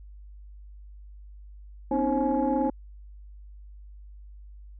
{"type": "tone cluster", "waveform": "sine", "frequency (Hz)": [251.1, 273.9, 310.7, 534, 844], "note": ["B3", "C#4", "D#4", "C5", "G#5"], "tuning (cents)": [29, -21, -2, 35, 28], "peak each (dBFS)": -28, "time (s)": [1.91, 2.7], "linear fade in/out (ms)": 5, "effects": ["tanh soft clip ceiling -15 dBFS", "added 50 Hz sine -43 dBFS peak until 4.79 s"]}